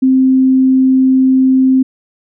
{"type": "tone", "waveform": "sine", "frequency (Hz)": 261.6, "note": "C4", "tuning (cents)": 0, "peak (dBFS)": -6, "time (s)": [0.02, 1.83], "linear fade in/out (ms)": 10, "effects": []}